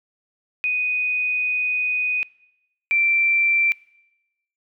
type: tone pair in turn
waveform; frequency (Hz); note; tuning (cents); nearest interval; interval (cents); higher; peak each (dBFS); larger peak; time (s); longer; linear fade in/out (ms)
sine; 2489 / 2349; D#7 / D7; 0 / 0; minor second; 100; first; -19 / -16; second; 0.64-2.23 / 2.91-3.72; first; 0
effects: noise-tail reverb RT60 0.9 s tail -22 dB re dry